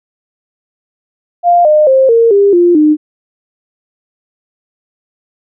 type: tone with pitch steps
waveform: sine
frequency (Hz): 698.5 / 608.1 / 529.4 / 460.8 / 401.2 / 349.2 / 304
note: F5 / D#5 / C5 / A#4 / G4 / F4 / D#4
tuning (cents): 0 / -40 / +20 / -20 / +40 / 0 / -40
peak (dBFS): -4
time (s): 1.43-2.97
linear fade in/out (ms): 50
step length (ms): 220
effects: none